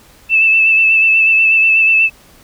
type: tone with vibrato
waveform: sine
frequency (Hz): 2637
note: E7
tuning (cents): 0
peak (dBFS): -7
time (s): 0.29-2.1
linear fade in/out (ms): 50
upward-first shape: sine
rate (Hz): 8.2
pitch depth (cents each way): 25
effects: pink hiss -45 dBFS RMS until 2.43 s